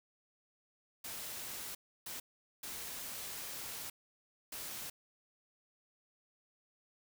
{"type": "noise bursts at uneven times", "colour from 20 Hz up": "white", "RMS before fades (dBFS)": -44, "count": 4, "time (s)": [[1.04, 1.75], [2.06, 2.2], [2.63, 3.9], [4.52, 4.9]], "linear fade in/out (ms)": 5, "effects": []}